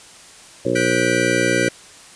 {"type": "harmonic tone", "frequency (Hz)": 60.2, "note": "B1", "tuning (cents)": -44, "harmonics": [2, 3, 4, 5, 6, 7, 8, 9], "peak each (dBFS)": [-28, -28, -28, -24, -23, -28, -24, -23], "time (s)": [0.65, 1.69], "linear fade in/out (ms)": 5}
{"type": "chord", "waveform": "40% pulse", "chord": "G major seventh", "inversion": "third", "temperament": "just", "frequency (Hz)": [1470, 1568, 1960, 2352], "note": ["F#6", "G6", "B6", "D7"], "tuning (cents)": [-12, 0, -14, 2], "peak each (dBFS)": -25, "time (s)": [0.75, 1.69], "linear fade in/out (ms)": 10}
{"effects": ["white hiss -43 dBFS RMS until 2.15 s", "resampled to 22050 Hz"]}